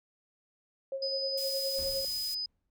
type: tone with tremolo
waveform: sine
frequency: 540 Hz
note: C#5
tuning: 45 cents flat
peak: -31 dBFS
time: 0.92-2.05 s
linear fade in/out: 2 ms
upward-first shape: sine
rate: 9.7 Hz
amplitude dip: 60%
type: tone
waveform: sine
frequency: 5000 Hz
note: D#8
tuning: 8 cents sharp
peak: -32 dBFS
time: 1.02-2.46 s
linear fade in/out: 5 ms
type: high-pass noise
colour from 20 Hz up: pink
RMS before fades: -42 dBFS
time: 1.37-2.35 s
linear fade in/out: 10 ms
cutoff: 6800 Hz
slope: 12 dB/octave
type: noise with exponential decay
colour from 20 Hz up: brown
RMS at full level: -42 dBFS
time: 1.78-2.7 s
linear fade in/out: 2 ms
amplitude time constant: 200 ms
effects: none